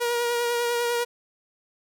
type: tone with vibrato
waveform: sawtooth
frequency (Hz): 476.5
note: A#4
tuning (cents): +38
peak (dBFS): -19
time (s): 0-1.05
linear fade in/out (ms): 20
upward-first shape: triangle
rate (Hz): 10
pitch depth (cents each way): 23
effects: none